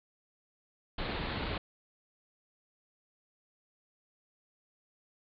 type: low-pass noise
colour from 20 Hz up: pink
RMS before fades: -36 dBFS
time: 0.98-1.58 s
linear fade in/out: 5 ms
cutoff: 4400 Hz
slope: 96 dB/octave
effects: none